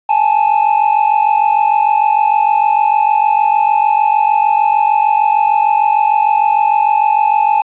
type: tone pair together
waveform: triangle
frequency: 830.6 / 877.2 Hz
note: G#5 / A5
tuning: 0 / -6 cents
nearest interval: minor second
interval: 94 cents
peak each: -10 dBFS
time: 0.09-7.62 s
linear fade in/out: 5 ms
effects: resampled to 8000 Hz + 7-bit